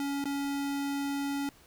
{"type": "tone with dropouts", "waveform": "square", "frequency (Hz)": 280.7, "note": "C#4", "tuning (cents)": 22, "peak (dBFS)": -31, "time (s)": [0, 1.49], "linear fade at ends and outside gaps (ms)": 1, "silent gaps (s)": [0.241, 0.255], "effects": ["pink hiss -59 dBFS RMS until 1.66 s"]}